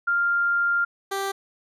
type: tone pair in turn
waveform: sine / 15% pulse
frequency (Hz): 1396.9 / 392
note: F6 / G4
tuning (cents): 0 / 0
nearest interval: octave + minor seventh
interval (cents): 2200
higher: first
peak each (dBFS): -19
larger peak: neither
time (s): 0.07-0.85 / 1.11-1.32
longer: first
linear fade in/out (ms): 10
effects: resampled to 32000 Hz